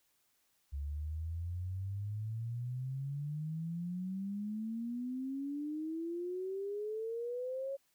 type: exponential sweep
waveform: sine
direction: up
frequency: 69.3 to 554.4 Hz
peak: -36 dBFS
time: 0.72-7.77 s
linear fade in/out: 20 ms
effects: white hiss -75 dBFS RMS until 7.94 s